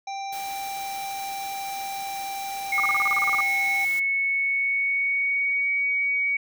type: harmonic tone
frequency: 786 Hz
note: G5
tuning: 4 cents sharp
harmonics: 1 / 3 / 5 / 7 / 8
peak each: -30 / -40 / -44 / -47 / -48 dBFS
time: 0.07-3.85 s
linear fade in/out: 5 ms
type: noise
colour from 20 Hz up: white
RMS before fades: -40 dBFS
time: 0.32-4 s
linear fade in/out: 10 ms
type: tone with pitch glide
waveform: sine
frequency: 2175 to 2252 Hz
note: C#7 to C#7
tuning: -33 to +27 cents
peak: -21 dBFS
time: 2.72-6.37 s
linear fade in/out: 5 ms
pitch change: +60 cents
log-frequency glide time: 3.07-5.79 s
type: tone bursts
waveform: sine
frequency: 1198 Hz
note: D6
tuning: 34 cents sharp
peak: -22 dBFS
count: 12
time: 2.78-3.405 s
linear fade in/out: 0 ms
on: 20 ms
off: 35 ms
effects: none